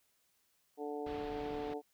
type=harmonic tone; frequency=146.83 Hz; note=D3; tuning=in tune; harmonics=2 / 3 / 4 / 5 / 6; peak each=-44 / -40 / -51 / -45 / -51 dBFS; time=0.77-1.82 s; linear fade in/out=50 ms
type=low-pass noise; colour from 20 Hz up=pink; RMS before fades=-49 dBFS; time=1.06-1.74 s; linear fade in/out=5 ms; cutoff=3900 Hz; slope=24 dB/octave
effects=white hiss -75 dBFS RMS until 1.93 s